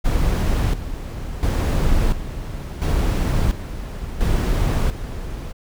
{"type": "noise with tremolo", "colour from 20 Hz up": "brown", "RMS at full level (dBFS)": -18, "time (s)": [0.04, 5.53], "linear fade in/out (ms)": 20, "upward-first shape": "square", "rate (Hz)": 0.72, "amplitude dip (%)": 70, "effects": []}